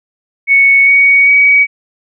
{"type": "tone with pitch steps", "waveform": "sine", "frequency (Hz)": [2217, 2240, 2264], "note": ["C#7", "C#7", "C#7"], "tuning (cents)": [0, 18, 36], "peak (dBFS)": -4, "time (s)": [0.47, 1.67], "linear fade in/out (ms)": 50, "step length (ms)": 400, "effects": []}